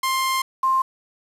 sawtooth / sine tone pair in turn, 1054 / 1054 Hz, C6 / C6, +12 / +12 cents, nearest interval unison, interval 0 cents, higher neither, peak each -16 dBFS, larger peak neither, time 0.03-0.42 / 0.63-0.82 s, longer first, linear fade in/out 5 ms, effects resampled to 32000 Hz + 7-bit

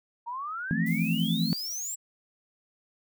sine exponential sweep, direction up, 920 to 7800 Hz, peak -32 dBFS, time 0.26-1.96 s, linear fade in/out 20 ms
sine chord, F major seventh, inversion third, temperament equal, 164.81 / 174.61 / 220 / 261.6 Hz, E3 / F3 / A3 / C4, 0 / 0 / 0 / 0 cents, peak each -29 / -30 / -29 / -33 dBFS, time 0.71-1.53 s, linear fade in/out 0 ms
violet noise, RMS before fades -43 dBFS, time 0.86-1.95 s, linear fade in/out 5 ms
effects none

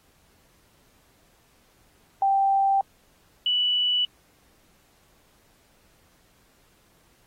sine tone pair in turn, 784 / 2960 Hz, G5 / F#7, 0 / 0 cents, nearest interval octave + major seventh, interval 2300 cents, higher second, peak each -18 / -20 dBFS, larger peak first, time 2.22-2.81 / 3.46-4.05 s, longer neither, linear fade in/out 2 ms, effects pink hiss -62 dBFS RMS until 7.26 s + AAC 48 kbps

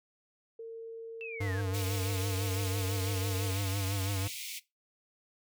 sine tone, 454.6 Hz, A#4, 43 cents flat, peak -39 dBFS, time 0.59-3.52 s, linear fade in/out 5 ms
sine linear sweep, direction down, 2696 to 1568 Hz, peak -40 dBFS, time 1.21-1.61 s, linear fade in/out 0 ms
square tone with vibrato, 97.6 Hz, G2, 7 cents flat, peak -32 dBFS, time 1.4-4.28 s, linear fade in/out 10 ms, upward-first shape triangle, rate 6 Hz, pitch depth 77 cents each way
pink high-pass noise, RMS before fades -41 dBFS, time 1.73-4.6 s, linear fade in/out 20 ms, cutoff 2100 Hz, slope 96 dB/octave
effects noise-tail reverb RT60 0.2 s tail -18 dB re dry

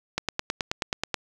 click train, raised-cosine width 0.2 ms, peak -8 dBFS, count 10, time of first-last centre 0.18-1.143 s, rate 9.35 Hz, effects 7-bit

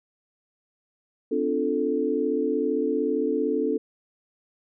sine chord, D minor seventh, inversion third, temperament equal with one note detuned, 256.1 / 293.7 / 349.2 / 440 Hz, C4 / D4 / F4 / A4, -37 / 0 / 0 / 0 cents, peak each -29 / -27 / -31 / -25 dBFS, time 1.31-3.78 s, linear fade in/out 10 ms, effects none

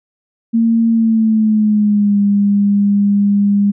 sine tone with pitch glide, 228.4 to 202.3 Hz, A#3 to G#3, -35 to -45 cents, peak -9 dBFS, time 0.53-3.72 s, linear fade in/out 20 ms, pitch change -210 cents, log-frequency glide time 0.9-2.18 s, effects none

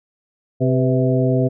harmonic tone with a mistuned harmonic, 130 Hz, C3, 11 cents flat, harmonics 1 / 2 / 3 / 4 / 5, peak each -17 / -20 / -22 / -23 / -24 dBFS, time 0.6-1.49 s, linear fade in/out 20 ms, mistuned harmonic 4, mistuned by -69 cents, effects none

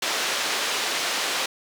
white band-pass noise, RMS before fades -26 dBFS, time 0.02-1.46 s, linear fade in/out 5 ms, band 360 to 4700 Hz, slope 12 dB/octave, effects none

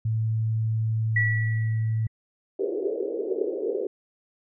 sine tone, 111 Hz, A2, 16 cents sharp, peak -22 dBFS, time 0.05-2.07 s, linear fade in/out 5 ms
sine tone with exponential decay, 1945 Hz, B6, 27 cents flat, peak -19 dBFS, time 1.16-2.08 s, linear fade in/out 5 ms, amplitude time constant 200 ms
pink band-pass noise, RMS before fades -28 dBFS, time 2.59-3.87 s, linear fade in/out 5 ms, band 360 to 480 Hz, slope 48 dB/octave
effects none

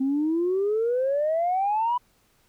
sine exponential sweep, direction up, 260.6 to 997 Hz, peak -20 dBFS, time 0-1.98 s, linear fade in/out 10 ms, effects tanh soft clip ceiling -17 dBFS + pink hiss -64 dBFS RMS until 2.48 s

